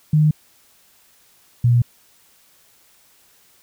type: tone pair in turn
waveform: sine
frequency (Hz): 152.9 / 120.34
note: D#3 / B2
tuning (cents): -30 / -44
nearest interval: major third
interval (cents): 414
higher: first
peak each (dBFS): -11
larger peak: neither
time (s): 0.13-0.31 / 1.64-1.82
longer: neither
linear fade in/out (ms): 5
effects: white hiss -55 dBFS RMS until 3.62 s